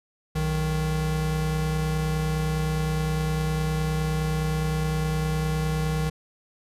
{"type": "tone pair together", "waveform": "square", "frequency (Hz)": [61.91, 156], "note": ["B1", "D#3"], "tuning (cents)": [5, 5], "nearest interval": "octave + major third", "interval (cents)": 1600, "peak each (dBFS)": [-30, -25], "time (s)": [0.35, 6.1], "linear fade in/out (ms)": 10, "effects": ["resampled to 32000 Hz"]}